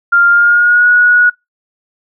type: tone with pitch glide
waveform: sine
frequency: 1396.9 to 1458.7 Hz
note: F6 to F#6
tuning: 0 to -25 cents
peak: -5 dBFS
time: 0.12-1.3 s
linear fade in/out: 10 ms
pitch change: +75 cents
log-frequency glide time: 0.28-0.87 s
effects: noise-tail reverb RT60 0.2 s tail -25 dB re dry